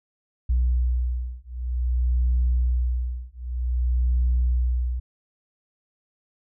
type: beating tone pair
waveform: sine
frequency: 61.2 / 61.73 Hz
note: B1 / B1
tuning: -15 / 0 cents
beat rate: 0.53 Hz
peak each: -22 dBFS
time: 0.49-5 s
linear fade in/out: 10 ms
effects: tanh soft clip ceiling -15 dBFS